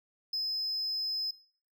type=tone; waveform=triangle; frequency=5100 Hz; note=D#8; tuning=42 cents sharp; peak=-29 dBFS; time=0.33-1.31 s; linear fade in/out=5 ms; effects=noise-tail reverb RT60 0.5 s tail -21 dB re dry